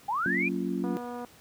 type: linear sweep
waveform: sine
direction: up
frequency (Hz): 765 to 2489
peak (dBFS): -26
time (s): 0.08-0.49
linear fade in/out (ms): 10
type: chord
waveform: sine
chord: Gb major seventh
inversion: none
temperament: just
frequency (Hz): 185 / 231.2 / 277.5 / 346.9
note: Gb3 / Bb3 / Db4 / F4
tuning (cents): 0 / -14 / +2 / -12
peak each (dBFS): -32 / -34 / -33 / -34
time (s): 0.26-0.97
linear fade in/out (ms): 0
type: click train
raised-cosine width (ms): 1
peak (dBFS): -26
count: 100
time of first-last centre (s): 0.84-1.247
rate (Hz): 243
effects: pink hiss -55 dBFS RMS until 1.4 s + high-pass 80 Hz 12 dB/octave